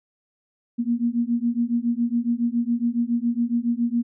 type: beating tone pair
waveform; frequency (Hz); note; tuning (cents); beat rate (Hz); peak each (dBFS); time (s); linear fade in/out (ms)
sine; 233.1 / 240.3; A#3 / B3; 0 / -47; 7.2; -23 / -23; 0.78-4.03; 20
effects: none